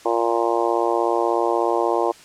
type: harmonic tone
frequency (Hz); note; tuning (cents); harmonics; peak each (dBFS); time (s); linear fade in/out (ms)
116.54; A#2; 0; 3 / 4 / 5 / 6 / 7 / 8 / 9; -23 / -24 / -25 / -26 / -26 / -27 / -28; 0.05-2.12; 10
effects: white hiss -46 dBFS RMS until 2.24 s + low-pass 8000 Hz 12 dB/octave